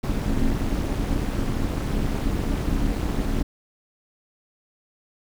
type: noise with amplitude modulation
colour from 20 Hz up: brown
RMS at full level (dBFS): -20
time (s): 0.03-3.43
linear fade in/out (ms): 10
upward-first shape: sine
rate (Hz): 244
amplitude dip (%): 85
effects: none